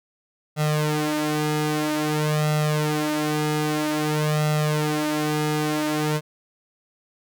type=tone with flanger; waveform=sawtooth; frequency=151.9 Hz; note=D#3; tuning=41 cents flat; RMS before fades=-23 dBFS; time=0.56-6.21 s; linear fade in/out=50 ms; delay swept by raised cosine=1.5 to 4.2 ms; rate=0.51 Hz; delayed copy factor=+0.85; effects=none